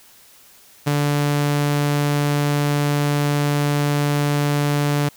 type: tone with ADSR envelope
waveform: sawtooth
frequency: 145.4 Hz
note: D3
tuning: 17 cents flat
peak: -11 dBFS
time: 0.86-5.09 s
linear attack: 17 ms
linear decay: 5 ms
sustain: -2 dB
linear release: 7 ms
effects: white hiss -49 dBFS RMS until 5.16 s